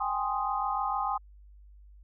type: chord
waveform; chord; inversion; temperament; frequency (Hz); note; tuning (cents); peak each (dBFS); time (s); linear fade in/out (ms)
sine; Ab major seventh; third; equal; 784 / 830.6 / 1046.5 / 1244.5; G5 / Ab5 / C6 / Eb6; 0 / 0 / 0 / 0; -33; 0-1.18; 10
effects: added 50 Hz sine -50 dBFS peak until 2.03 s